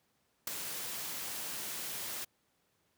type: noise with ADSR envelope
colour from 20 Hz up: white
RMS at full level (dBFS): -31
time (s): 0.47-2.25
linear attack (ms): 5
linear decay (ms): 7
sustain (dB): -9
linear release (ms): 11
effects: pink hiss -75 dBFS RMS until 2.97 s + high-pass 100 Hz 12 dB/octave